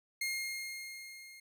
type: tone with level ramp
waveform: sawtooth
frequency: 2134 Hz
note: C7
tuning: 34 cents sharp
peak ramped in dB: -29 to -48 dBFS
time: 0.21-1.4 s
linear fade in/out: 5 ms
effects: none